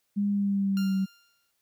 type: tone with pitch glide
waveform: sine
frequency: 202.8 to 191.75 Hz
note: G#3 to G3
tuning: -41 to -38 cents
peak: -23 dBFS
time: 0.16-1.06 s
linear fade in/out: 20 ms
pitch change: -97 cents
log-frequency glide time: 0.3-0.95 s
type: tone with exponential decay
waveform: 15% pulse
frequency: 1396.9 Hz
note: F6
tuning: in tune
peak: -30 dBFS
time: 0.77-1.51 s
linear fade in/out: 1 ms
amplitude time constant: 160 ms
effects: white hiss -75 dBFS RMS until 1.61 s